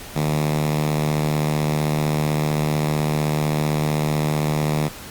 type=tone with high-pass filter; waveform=5% pulse; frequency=75.7 Hz; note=D#2; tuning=47 cents flat; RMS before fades=-21 dBFS; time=0.15-4.89 s; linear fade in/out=20 ms; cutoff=150 Hz; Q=4; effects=pink hiss -37 dBFS RMS until 5.1 s + Opus 48 kbps